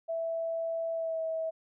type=tone with pitch glide; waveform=sine; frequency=659.3 to 646.5 Hz; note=E5 to E5; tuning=0 to -34 cents; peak=-30 dBFS; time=0.08-1.51 s; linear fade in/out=20 ms; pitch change=-34 cents; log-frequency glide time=0.93-1.21 s; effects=none